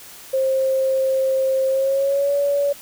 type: tone with pitch glide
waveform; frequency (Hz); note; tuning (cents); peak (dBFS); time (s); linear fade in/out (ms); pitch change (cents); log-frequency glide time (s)
sine; 530 to 568; C5 to C#5; +22 to +42; -16; 0.33-2.73; 10; +120; 1.68-2.34
effects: white hiss -41 dBFS RMS until 2.81 s